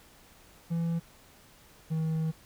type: tone pair in turn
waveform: triangle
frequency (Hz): 167.3 / 159.55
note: E3 / D#3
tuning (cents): +26 / +44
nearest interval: minor second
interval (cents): 82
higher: first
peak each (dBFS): -25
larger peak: neither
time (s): 0.7-1 / 1.9-2.32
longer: second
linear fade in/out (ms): 20
effects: pink hiss -57 dBFS RMS until 2.45 s